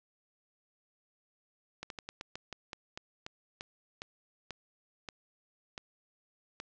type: slowing click train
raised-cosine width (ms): 0.2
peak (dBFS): -23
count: 16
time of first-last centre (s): 1.83-6.601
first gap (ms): 72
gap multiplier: 1.19
effects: low-pass 7000 Hz 12 dB/octave